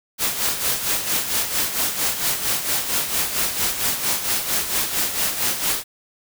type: noise with tremolo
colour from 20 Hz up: white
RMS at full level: -20 dBFS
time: 0.18-5.84 s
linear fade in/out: 50 ms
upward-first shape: sine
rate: 4.4 Hz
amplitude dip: 60%
effects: none